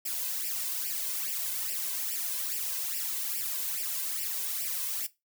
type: noise with flanger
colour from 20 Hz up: blue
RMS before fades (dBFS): -33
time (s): 0.05-5.07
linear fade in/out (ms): 10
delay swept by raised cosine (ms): 0.38 to 1.98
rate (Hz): 2.4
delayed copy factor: +0.9
effects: noise-tail reverb RT60 0.2 s tail -17 dB re dry